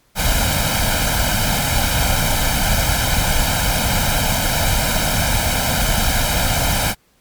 pink noise with comb filter, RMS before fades -17 dBFS, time 0.15-6.95 s, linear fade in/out 50 ms, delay 1.3 ms, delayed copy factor +0.8, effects pink hiss -58 dBFS RMS until 7.2 s + MP3 96 kbps

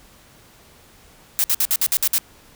blue noise bursts, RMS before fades -18 dBFS, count 8, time 1.39-2.182 s, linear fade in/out 0 ms, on 50 ms, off 56 ms, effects pink hiss -50 dBFS RMS until 2.55 s

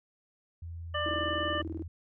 sine tone, 84.1 Hz, E2, 35 cents sharp, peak -38 dBFS, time 0.62-1.88 s, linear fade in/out 5 ms
harmonic tone, 595 Hz, D5, 22 cents sharp, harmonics 1 / 2 / 3 / 5, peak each -34 / -34 / -35 / -36 dBFS, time 0.94-1.62 s, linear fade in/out 10 ms
sine tone bursts, 322.3 Hz, E4, 39 cents flat, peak -34 dBFS, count 16, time 1.06-1.823 s, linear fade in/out 0 ms, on 28 ms, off 21 ms
effects none

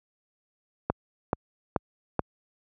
click train, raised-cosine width 1 ms, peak -9 dBFS, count 4, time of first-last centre 0.9-2.193 s, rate 2.32 Hz, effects high-pass 60 Hz 12 dB/octave

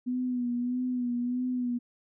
sine tone with vibrato, 246.9 Hz, B3, in tune, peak -27 dBFS, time 0.06-1.79 s, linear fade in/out 20 ms, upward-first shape sine, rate 1.6 Hz, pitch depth 40 cents each way, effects none

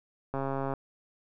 click train, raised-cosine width 1 ms, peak -19 dBFS, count 55, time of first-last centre 0.34-0.737 s, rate 136 Hz, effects none

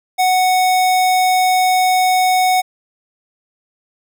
square tone, 740 Hz, F#5, in tune, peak -12 dBFS, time 0.18-2.62 s, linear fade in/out 20 ms, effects none

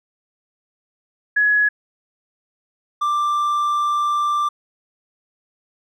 sine / triangle tone pair in turn, 1684 / 1180.2 Hz, G#6 / D6, +24 / +8 cents, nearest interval tritone, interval 616 cents, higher first, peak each -13 / -15 dBFS, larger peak first, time 1.36-1.69 / 3.01-4.49 s, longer second, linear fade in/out 10 ms, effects none

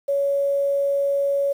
sine tone with quantisation, 560 Hz, C#5, 18 cents sharp, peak -18 dBFS, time 0.08-1.53 s, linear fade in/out 10 ms, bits 8, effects none

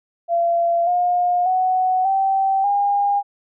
sine tone with pitch steps, 683 / 712.4 / 743.1 / 775.1 / 808.5 Hz, F5 / F5 / F#5 / G5 / G#5, -39 / +34 / +7 / -20 / -47 cents, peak -15 dBFS, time 0.28-3.23 s, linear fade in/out 50 ms, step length 590 ms, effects none

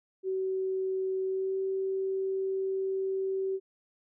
sine tone with pitch glide, 378.9 to 383.7 Hz, F#4 to G4, +41 to -37 cents, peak -28 dBFS, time 0.23-3.6 s, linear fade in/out 50 ms, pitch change +22 cents, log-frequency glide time 1.24-1.58 s, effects none

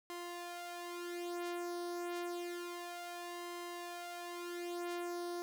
sawtooth tone with flanger, 349.2 Hz, F4, in tune, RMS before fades -43 dBFS, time 0.1-5.42 s, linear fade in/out 0 ms, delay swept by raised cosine 0.97 to 3.07 ms, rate 0.29 Hz, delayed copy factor +0.7, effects none

